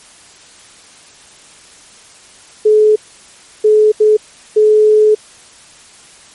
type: tone bursts at uneven times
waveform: sine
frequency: 427.7 Hz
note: A4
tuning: 49 cents flat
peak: -5 dBFS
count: 4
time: 2.65-2.96 / 3.64-3.92 / 4-4.17 / 4.56-5.15 s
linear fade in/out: 10 ms
effects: white hiss -41 dBFS RMS until 6.34 s + MP3 48 kbps